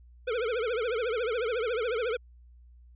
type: tone with vibrato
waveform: square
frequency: 466.2 Hz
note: A#4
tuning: in tune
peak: -28 dBFS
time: 0.27-2.17 s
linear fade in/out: 10 ms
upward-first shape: triangle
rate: 14 Hz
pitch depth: 190 cents each way
effects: added 60 Hz sine -51 dBFS peak until 2.95 s + resampled to 8000 Hz

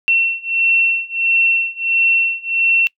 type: beating tone pair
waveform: sine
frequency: 2709 / 2710.5 Hz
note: E7 / E7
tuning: +47 / +48 cents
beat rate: 1.5 Hz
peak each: -17 / -16 dBFS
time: 0.08-2.87 s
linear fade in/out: 0 ms
effects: noise-tail reverb RT60 0.1 s tail -22 dB re dry

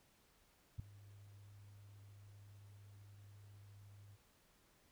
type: tone with ADSR envelope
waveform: sine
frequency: 101.1 Hz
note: G#2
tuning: 46 cents flat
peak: -36 dBFS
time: 0.78-4.17 s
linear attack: 17 ms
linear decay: 3 ms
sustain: -21 dB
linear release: 30 ms
effects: pink hiss -72 dBFS RMS until 4.91 s

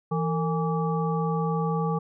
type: harmonic tone with a mistuned harmonic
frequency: 164.81 Hz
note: E3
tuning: in tune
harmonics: 1 / 3 / 5 / 7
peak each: -25 / -30 / -32 / -33 dBFS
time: 0.11-1.99 s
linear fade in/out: 10 ms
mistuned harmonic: 3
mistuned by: -140 cents
effects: none

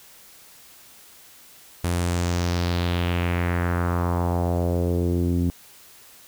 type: tone with low-pass filter sweep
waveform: sawtooth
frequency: 87.31 Hz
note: F2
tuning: in tune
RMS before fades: -23 dBFS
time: 1.84-5.5 s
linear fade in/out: 0 ms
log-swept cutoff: 11000 to 250 Hz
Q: 2.4
effects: white hiss -49 dBFS RMS until 6.27 s

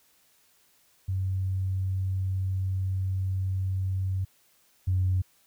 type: tone pair in turn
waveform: sine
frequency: 94.6 / 92.6 Hz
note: F#2 / F#2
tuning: +39 / +2 cents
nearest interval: unison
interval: 37 cents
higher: first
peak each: -25 / -21 dBFS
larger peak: second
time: 1.08-4.25 / 4.87-5.22 s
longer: first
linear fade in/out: 10 ms
effects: tanh soft clip ceiling -17 dBFS + white hiss -64 dBFS RMS until 5.46 s

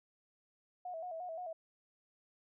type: tone with vibrato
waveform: sine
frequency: 686 Hz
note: F5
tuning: 31 cents flat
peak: -40 dBFS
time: 0.85-1.53 s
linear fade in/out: 5 ms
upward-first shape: square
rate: 5.7 Hz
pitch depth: 92 cents each way
effects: none

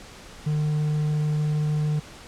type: tone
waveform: triangle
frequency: 151.1 Hz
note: D3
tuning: 50 cents sharp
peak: -19 dBFS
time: 0.46-2 s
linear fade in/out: 10 ms
effects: pink hiss -44 dBFS RMS until 2.27 s + low-pass 8000 Hz 12 dB/octave

